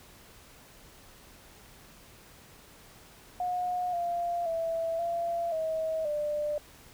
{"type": "tone with pitch steps", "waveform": "sine", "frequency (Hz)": [721, 693, 660, 682, 639, 595], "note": ["F#5", "F5", "E5", "F5", "D#5", "D5"], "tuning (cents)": [-45, -14, 2, -41, 46, 22], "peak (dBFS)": -28, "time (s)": [3.4, 6.58], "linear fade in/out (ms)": 2, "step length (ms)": 530, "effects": ["pink hiss -54 dBFS RMS until 6.93 s"]}